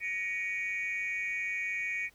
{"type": "tone cluster", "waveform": "sine", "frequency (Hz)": [1886, 2253, 2449], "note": ["A#6", "C#7", "D#7"], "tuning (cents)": [20, 28, -28], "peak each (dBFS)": [-36, -33, -36], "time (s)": [0, 2.1], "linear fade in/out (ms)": 50, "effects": ["tanh soft clip ceiling -26 dBFS", "pink hiss -64 dBFS RMS until 2.14 s"]}